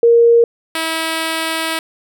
sine / 5% pulse tone pair in turn, 467.7 / 323.6 Hz, A#4 / E4, +6 / -32 cents, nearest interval tritone, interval 638 cents, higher first, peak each -6 dBFS, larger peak neither, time 0.03-0.44 / 0.75-1.79 s, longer second, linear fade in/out 2 ms, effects none

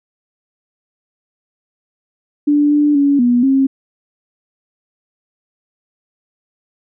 sine tone with pitch steps, 292.6 / 294.5 / 282.7 / 242.9 / 269.3 Hz, D4 / D4 / C#4 / B3 / C#4, -6 / +5 / +34 / -29 / -50 cents, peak -9 dBFS, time 2.47-3.67 s, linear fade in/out 10 ms, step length 240 ms, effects none

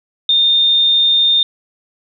sine tone, 3636 Hz, A#7, 44 cents flat, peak -9 dBFS, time 0.29-1.43 s, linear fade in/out 2 ms, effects none

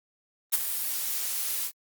blue noise with ADSR envelope, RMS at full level -20 dBFS, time 0.52-1.72 s, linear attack 21 ms, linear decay 22 ms, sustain -10 dB, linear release 72 ms, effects Opus 32 kbps

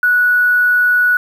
sine tone with quantisation, 1470 Hz, F#6, 12 cents flat, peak -9 dBFS, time 0.03-1.17 s, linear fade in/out 2 ms, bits 6, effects none

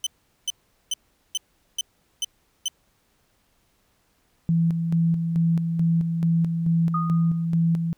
25% pulse tone bursts, 3045 Hz, F#7, 49 cents sharp, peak -19 dBFS, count 7, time 0.04-2.682 s, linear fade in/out 2 ms, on 26 ms, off 410 ms
sine tone with tremolo, 166.3 Hz, E3, 16 cents sharp, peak -17 dBFS, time 4.49-7.93 s, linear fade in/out 0 ms, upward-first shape square, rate 2.3 Hz, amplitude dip 45%
sine tone with exponential decay, 1235 Hz, D#6, 13 cents flat, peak -21 dBFS, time 6.94-7.45 s, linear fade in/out 5 ms, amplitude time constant 110 ms
effects pink hiss -66 dBFS RMS until 7.97 s

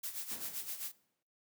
blue noise with tremolo, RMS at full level -39 dBFS, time 0.03-0.92 s, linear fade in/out 10 ms, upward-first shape sine, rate 7.7 Hz, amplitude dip 70%
pink noise with exponential decay, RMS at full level -48 dBFS, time 0.31-1.23 s, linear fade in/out 2 ms, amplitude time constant 200 ms
effects noise-tail reverb RT60 0.5 s tail -21 dB re dry + high-pass 150 Hz 12 dB/octave

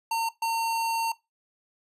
square tone bursts at uneven times, 911 Hz, A#5, 40 cents flat, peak -25 dBFS, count 2, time 0.11-0.29 / 0.42-1.12 s, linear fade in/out 5 ms, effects noise-tail reverb RT60 0.2 s tail -19 dB re dry + resampled to 32000 Hz

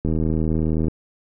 click train, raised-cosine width 3 ms, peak -10 dBFS, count 67, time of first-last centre 0.05-0.882 s, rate 79.3 Hz, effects none

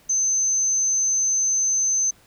sine tone, 6190 Hz, G8, 23 cents flat, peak -18 dBFS, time 0.09-2.11 s, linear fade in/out 10 ms, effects pink hiss -55 dBFS RMS until 2.26 s

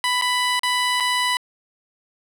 15% pulse tone with dropouts, 992 Hz, B5, 7 cents sharp, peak -12 dBFS, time 0.04-1.37 s, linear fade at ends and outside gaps 1 ms, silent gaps 0.213-0.221 / 0.594-0.633 / 1.001-1.005 s, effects low-pass 12000 Hz 12 dB/octave

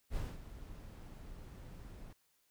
brown noise with ADSR envelope, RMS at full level -37 dBFS, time 0.1-2.13 s, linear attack 59 ms, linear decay 220 ms, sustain -13 dB, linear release 5 ms, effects white hiss -75 dBFS RMS until 2.5 s

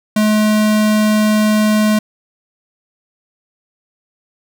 square tone, 213.5 Hz, G#3, 48 cents sharp, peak -11 dBFS, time 0.16-1.99 s, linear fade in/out 5 ms, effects none

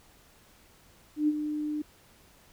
sine tone with ADSR envelope, 300.8 Hz, D4, 42 cents sharp, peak -20 dBFS, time 1.16-1.82 s, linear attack 120 ms, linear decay 40 ms, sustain -9 dB, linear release 5 ms, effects pink hiss -59 dBFS RMS until 2.52 s

